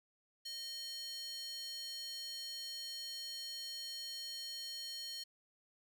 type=tone with high-pass filter; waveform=square; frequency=619 Hz; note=D#5; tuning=9 cents flat; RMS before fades=-45 dBFS; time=0.45-5.24 s; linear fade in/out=10 ms; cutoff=3900 Hz; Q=6.8; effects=none